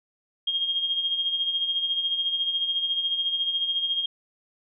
sine tone with tremolo, 3236 Hz, G#7, 46 cents flat, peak -21 dBFS, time 0.47-4.06 s, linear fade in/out 5 ms, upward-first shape sine, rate 14 Hz, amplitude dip 55%, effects none

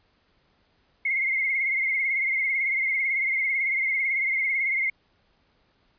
sine tone with vibrato, 2131 Hz, C7, 31 cents sharp, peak -22 dBFS, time 1.05-4.9 s, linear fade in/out 5 ms, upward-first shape triangle, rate 18 Hz, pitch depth 71 cents each way, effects pink hiss -66 dBFS RMS until 5.98 s + resampled to 11025 Hz

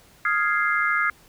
sine chord, F minor seventh, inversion third, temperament equal, 1244.5 / 1396.9 / 1661.2 / 2093 Hz, Eb6 / F6 / Ab6 / C7, 0 / 0 / 0 / 0 cents, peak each -25 dBFS, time 0.25-1.1 s, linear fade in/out 2 ms, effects pink hiss -54 dBFS RMS until 1.28 s

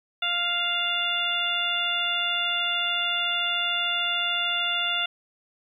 harmonic tone, 698.5 Hz, F5, in tune, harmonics 1 / 2 / 3 / 4 / 5, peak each -35 / -30 / -34 / -27 / -28 dBFS, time 0.22-5.06 s, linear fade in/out 5 ms, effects 10-bit

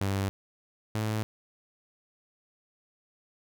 sawtooth tone pair in turn, 98 / 108.3 Hz, G2 / A2, 0 / -27 cents, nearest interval major second, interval 173 cents, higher second, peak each -23 / -24 dBFS, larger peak first, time 0.01-0.29 / 0.95-1.23 s, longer neither, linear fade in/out 0 ms, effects none

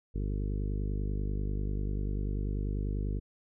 harmonic tone, 50.2 Hz, G1, 42 cents sharp, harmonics 1 / 2 / 3 / 4 / 5 / 6 / 7 / 8 / 9, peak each -31 / -37 / -41 / -43 / -45 / -47 / -48 / -49 / -50 dBFS, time 0.14-3.2 s, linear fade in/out 20 ms, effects none

